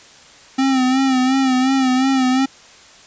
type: tone with vibrato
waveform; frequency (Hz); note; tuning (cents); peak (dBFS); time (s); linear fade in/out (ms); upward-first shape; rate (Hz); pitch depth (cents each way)
square; 261.6; C4; 0; -14; 0.58-2.46; 10; sine; 2.8; 53
effects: white hiss -44 dBFS RMS until 3.06 s + resampled to 16000 Hz